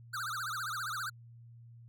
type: tone with vibrato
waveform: square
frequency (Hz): 1367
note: F6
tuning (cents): -37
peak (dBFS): -36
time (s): 0.13-1.1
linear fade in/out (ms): 10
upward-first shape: triangle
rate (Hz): 15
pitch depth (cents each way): 280
effects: added 117 Hz sine -51 dBFS peak until 1.88 s